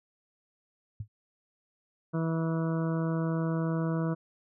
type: tone with exponential decay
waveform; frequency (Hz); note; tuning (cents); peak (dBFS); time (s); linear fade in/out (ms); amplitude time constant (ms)
sine; 105.9; G#2; +34; -30; 1-1.08; 5; 17
type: harmonic tone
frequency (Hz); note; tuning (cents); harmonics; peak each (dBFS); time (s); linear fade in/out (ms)
163; E3; -19; 1 / 2 / 3 / 4 / 6 / 7 / 8 / 9; -28 / -34 / -38 / -40 / -44 / -45 / -46 / -47; 2.13-4.15; 20
effects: none